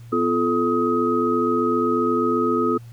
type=tone cluster; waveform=sine; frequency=251 / 345.7 / 433.8 / 1261 Hz; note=B3 / F4 / A4 / D#6; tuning=+28 / -18 / -25 / +23 cents; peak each=-23 dBFS; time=0.12-2.78 s; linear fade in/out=10 ms; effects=added 117 Hz sine -38 dBFS peak until 2.92 s + pink hiss -55 dBFS RMS until 2.92 s